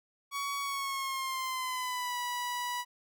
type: tone with pitch glide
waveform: sawtooth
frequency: 1124 to 978.5 Hz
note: C#6 to B5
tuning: +24 to -16 cents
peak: -29 dBFS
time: 0.31-2.85 s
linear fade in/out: 50 ms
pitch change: -240 cents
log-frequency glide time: 0.61-2.17 s
effects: none